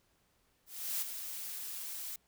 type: noise with ADSR envelope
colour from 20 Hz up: blue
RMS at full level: -34 dBFS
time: 0.66-2.16 s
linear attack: 360 ms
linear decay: 8 ms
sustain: -8 dB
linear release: 3 ms
effects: pink hiss -73 dBFS RMS until 2.27 s